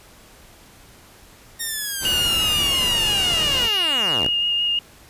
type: linear sweep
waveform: 5% pulse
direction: down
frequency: 1858 to 33.98 Hz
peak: -14 dBFS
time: 1.59-4.29 s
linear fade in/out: 20 ms
type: noise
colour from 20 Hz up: pink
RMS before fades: -29 dBFS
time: 2-3.7 s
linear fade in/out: 50 ms
type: tone with vibrato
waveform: sine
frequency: 2846 Hz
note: F7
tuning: 32 cents sharp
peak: -18 dBFS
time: 2.05-4.79 s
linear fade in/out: 2 ms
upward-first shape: sine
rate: 5.9 Hz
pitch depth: 15 cents each way
effects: pink hiss -48 dBFS RMS until 5.09 s + resampled to 32000 Hz